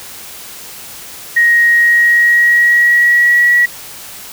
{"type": "tone with pitch glide", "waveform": "sine", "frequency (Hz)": [1881, 1928.3], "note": ["A#6", "B6"], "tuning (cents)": [15, -42], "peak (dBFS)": -6, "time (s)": [1.36, 3.66], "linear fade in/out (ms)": 10, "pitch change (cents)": 43, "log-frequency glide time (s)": [1.66, 3.52], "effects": ["white hiss -31 dBFS RMS until 4.32 s"]}